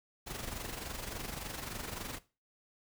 pink noise with amplitude modulation, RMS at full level -39 dBFS, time 0.26-2.19 s, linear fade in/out 20 ms, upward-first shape sine, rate 23.5 Hz, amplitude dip 60%, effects noise-tail reverb RT60 0.3 s tail -17 dB re dry

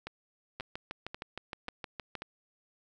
two click trains, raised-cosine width 0.3 ms, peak -23 / -22 dBFS, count 5 / 11, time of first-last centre 0.07-2.221 / 0.6-2.153 s, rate 1.86 / 6.44 Hz, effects none

